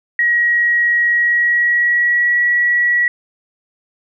sine tone with pitch glide, 1902 to 1930.8 Hz, A#6 to B6, +34 to -40 cents, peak -11 dBFS, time 0.19-3.08 s, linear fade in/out 2 ms, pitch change +26 cents, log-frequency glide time 1.1-2.42 s, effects none

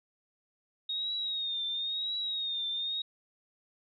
sine tone with vibrato, 3729 Hz, A#7, in tune, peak -31 dBFS, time 0.89-3.02 s, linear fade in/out 5 ms, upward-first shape triangle, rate 0.98 Hz, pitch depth 84 cents each way, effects none

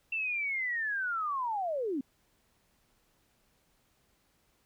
sine linear sweep, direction down, 2700 to 246.9 Hz, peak -30 dBFS, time 0.12-2.01 s, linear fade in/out 5 ms, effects pink hiss -71 dBFS RMS until 4.65 s

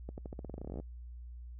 accelerating click train, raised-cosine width 2 ms, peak -29 dBFS, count 19, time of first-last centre 0.09-0.8 s, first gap 89 ms, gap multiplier 0.89, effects noise-tail reverb RT60 0.1 s tail -25 dB re dry + added 60 Hz sine -44 dBFS peak until 1.59 s

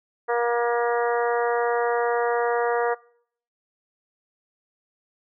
harmonic tone, 237.6 Hz, A#3, 33 cents sharp, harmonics 2 / 3 / 4 / 5 / 6 / 7 / 8, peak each -23 / -27 / -29 / -31 / -33 / -34 / -35 dBFS, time 0.28-2.95 s, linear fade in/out 20 ms, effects noise-tail reverb RT60 0.6 s tail -23 dB re dry

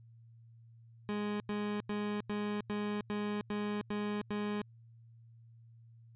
30% pulse tone bursts, 207.7 Hz, G#3, in tune, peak -31 dBFS, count 9, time 1.09-4.616 s, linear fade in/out 0 ms, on 310 ms, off 92 ms, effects added 115 Hz sine -55 dBFS peak until 6.15 s + resampled to 8000 Hz

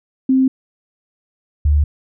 sine tone pair in turn, 262.5 / 73.66 Hz, C4 / D2, +6 / +6 cents, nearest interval octave + minor seventh, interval 2200 cents, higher first, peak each -10 dBFS, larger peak neither, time 0.29-0.48 / 1.65-1.84 s, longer neither, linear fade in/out 5 ms, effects none

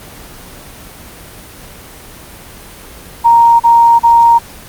sine tone bursts, 932.3 Hz, A#5, in tune, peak -3 dBFS, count 3, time 3.24-4.39 s, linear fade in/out 20 ms, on 360 ms, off 35 ms, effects pink hiss -33 dBFS RMS until 4.68 s + Opus 24 kbps

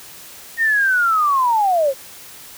sine linear sweep, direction down, 1864.7 to 513 Hz, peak -13 dBFS, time 0.57-1.94 s, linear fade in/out 50 ms, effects white hiss -39 dBFS RMS until 2.57 s

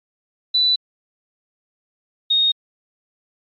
sine tone pair in turn, 3978 / 3719 Hz, B7 / A#7, +12 / -5 cents, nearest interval minor second, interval 117 cents, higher first, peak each -12 dBFS, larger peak neither, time 0.54-0.76 / 2.3-2.52 s, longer neither, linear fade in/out 10 ms, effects tanh soft clip ceiling -10 dBFS + MP3 32 kbps

